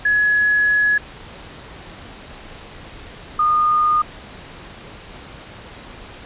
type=tone pair in turn; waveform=sine; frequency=1688 / 1222.8 Hz; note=G#6 / D#6; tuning=+28 / -30 cents; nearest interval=tritone; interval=558 cents; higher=first; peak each=-13 dBFS; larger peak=neither; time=0.05-0.98 / 3.39-4.02 s; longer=first; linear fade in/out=5 ms; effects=pink hiss -38 dBFS RMS until 6.25 s + resampled to 8000 Hz